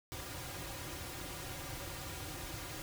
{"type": "noise with comb filter", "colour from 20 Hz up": "pink", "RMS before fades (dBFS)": -44, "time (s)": [0.12, 2.82], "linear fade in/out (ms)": 0, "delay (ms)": 4.6, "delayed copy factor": -0.95, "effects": []}